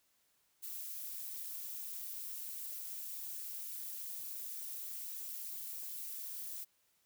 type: noise with amplitude modulation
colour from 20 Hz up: violet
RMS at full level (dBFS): -41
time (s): 0.62-6.65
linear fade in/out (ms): 20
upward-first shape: sine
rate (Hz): 261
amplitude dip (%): 70
effects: white hiss -75 dBFS RMS until 7.05 s